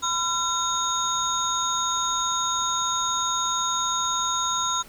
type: tone cluster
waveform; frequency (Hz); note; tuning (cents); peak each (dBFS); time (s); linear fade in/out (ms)
sine; 1010 / 1363 / 3703 / 6660; B5 / F6 / A#7 / G#8; +39 / -43 / -12 / +4; -28; 0.02-4.83; 20
effects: pink hiss -48 dBFS RMS until 4.88 s